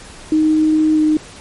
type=tone with pitch glide; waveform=sine; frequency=311.1 to 307.9 Hz; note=D#4 to D#4; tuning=0 to -18 cents; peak=-10 dBFS; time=0.32-1.17 s; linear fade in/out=2 ms; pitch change=-18 cents; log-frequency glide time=0.93-1 s; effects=pink hiss -37 dBFS RMS until 1.4 s + MP3 48 kbps